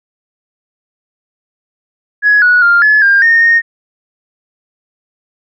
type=tone with pitch steps; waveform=sine; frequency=1678 / 1464 / 1399 / 1713 / 1602 / 1837 / 1849 Hz; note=G#6 / F#6 / F6 / A6 / G6 / A#6 / A#6; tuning=+17 / -19 / +3 / -47 / +37 / -26 / -15 cents; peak=-4 dBFS; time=2.22-3.62 s; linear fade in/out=50 ms; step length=200 ms; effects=tanh soft clip ceiling 0 dBFS